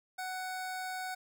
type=tone; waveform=25% pulse; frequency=744 Hz; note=F#5; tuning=9 cents sharp; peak=-33 dBFS; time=0.18-1.15 s; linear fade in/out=10 ms; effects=none